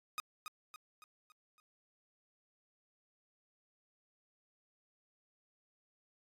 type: tone with echo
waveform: sawtooth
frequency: 1244.5 Hz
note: D#6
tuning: in tune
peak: -33 dBFS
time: 0.18-0.2 s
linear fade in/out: 0 ms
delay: 280 ms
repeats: 5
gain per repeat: -6 dB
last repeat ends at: 1.6 s
effects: AAC 64 kbps